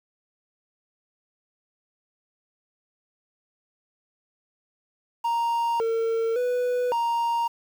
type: tone with pitch steps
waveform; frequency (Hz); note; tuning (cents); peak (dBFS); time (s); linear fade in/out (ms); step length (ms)
triangle; 933 / 454.2 / 494.2 / 934; A#5 / A#4 / B4 / A#5; +1 / -45 / +1 / +3; -20; 5.24-7.48; 10; 560
effects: 8-bit